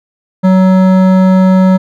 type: tone with hard clipping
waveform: triangle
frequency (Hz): 187.2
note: F#3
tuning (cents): +20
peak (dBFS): -6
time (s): 0.43-1.78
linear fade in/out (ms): 20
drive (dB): 17
effects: none